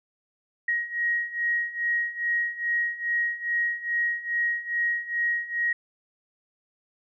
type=beating tone pair; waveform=sine; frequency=1888 / 1890.4 Hz; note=A#6 / A#6; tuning=+22 / +24 cents; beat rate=2.4 Hz; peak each=-29 / -26 dBFS; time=0.68-5.73 s; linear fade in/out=5 ms; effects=none